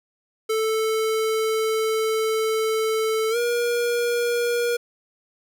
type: tone with pitch glide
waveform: square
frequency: 440 to 477.1 Hz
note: A4 to A#4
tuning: 0 to +40 cents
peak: -21 dBFS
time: 0.49-4.77 s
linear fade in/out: 10 ms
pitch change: +140 cents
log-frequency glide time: 3.3-3.37 s
effects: none